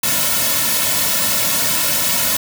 white noise with comb filter, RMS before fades -17 dBFS, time 0.03-2.37 s, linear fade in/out 5 ms, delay 2.5 ms, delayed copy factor -1, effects none

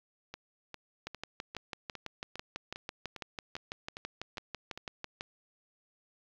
two click trains, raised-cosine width 0.2 ms, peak -24 / -20 dBFS, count 12 / 26, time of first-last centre 0.34-4.775 / 1.07-5.209 s, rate 2.48 / 6.04 Hz, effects low-pass 5000 Hz 12 dB/octave + 9-bit

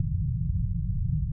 white low-pass noise, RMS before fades -27 dBFS, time 0-1.32 s, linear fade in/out 5 ms, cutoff 170 Hz, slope 96 dB/octave, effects none

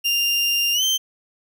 30% pulse tone with pitch glide, 2794 to 3118 Hz, F7 to G7, 0 to -10 cents, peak -15 dBFS, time 0.04-0.98 s, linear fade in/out 20 ms, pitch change +190 cents, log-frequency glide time 0.73-0.83 s, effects none

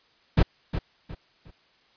brown noise with echo, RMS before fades -17 dBFS, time 0.37-0.43 s, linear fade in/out 10 ms, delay 360 ms, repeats 3, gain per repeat -10 dB, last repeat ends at 1.51 s, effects white hiss -62 dBFS RMS until 1.96 s + resampled to 11025 Hz

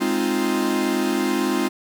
45% pulse chord, F minor seventh, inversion first, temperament equal, 207.7 / 261.6 / 311.1 / 349.2 Hz, Ab3 / C4 / Eb4 / F4, 0 / 0 / 0 / 0 cents, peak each -27 / -24 / -26 / -24 dBFS, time 0-1.69 s, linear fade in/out 20 ms, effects none

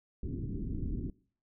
pink low-pass noise, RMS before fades -36 dBFS, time 0.23-1.1 s, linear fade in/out 2 ms, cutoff 360 Hz, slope 48 dB/octave, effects noise-tail reverb RT60 0.5 s tail -23 dB re dry

